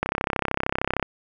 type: click train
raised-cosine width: 0.5 ms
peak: -7 dBFS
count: 34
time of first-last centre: 0.03-1.027 s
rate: 33.1 Hz
effects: none